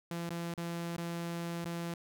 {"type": "tone with dropouts", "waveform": "sawtooth", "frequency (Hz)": 170, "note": "F3", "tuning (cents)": -46, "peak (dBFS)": -32, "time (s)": [0.11, 1.94], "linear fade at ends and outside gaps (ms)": 2, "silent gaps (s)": [[0.293, 0.305], [0.54, 0.577], [0.966, 0.98], [1.644, 1.654]], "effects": []}